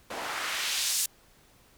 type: noise with band-pass filter sweep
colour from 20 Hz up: white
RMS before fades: -31 dBFS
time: 0.1-1.06 s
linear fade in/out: 5 ms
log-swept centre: 560 to 8400 Hz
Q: 0.98
effects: pink hiss -60 dBFS RMS until 1.77 s